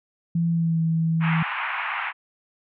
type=tone with pitch glide; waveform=sine; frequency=168 to 163.03 Hz; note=E3 to E3; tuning=+33 to -19 cents; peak=-19 dBFS; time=0.35-1.43 s; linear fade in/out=5 ms; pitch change=-52 cents; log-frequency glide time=0.5-0.8 s
type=band-pass noise; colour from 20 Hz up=pink; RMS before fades=-28 dBFS; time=1.2-2.13 s; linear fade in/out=50 ms; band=840 to 2700 Hz; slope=48 dB/octave
effects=none